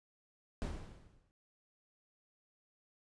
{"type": "noise with exponential decay", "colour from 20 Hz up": "brown", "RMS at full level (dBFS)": -36, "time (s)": [0.62, 1.31], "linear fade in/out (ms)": 0, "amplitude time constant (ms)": 150, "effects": ["resampled to 22050 Hz"]}